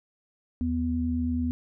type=tone pair together; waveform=sine; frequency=79.13 / 246.9 Hz; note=D#2 / B3; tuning=+30 / 0 cents; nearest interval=octave + minor sixth; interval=1970 cents; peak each=-29 / -26 dBFS; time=0.61-1.51 s; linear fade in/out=0 ms; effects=none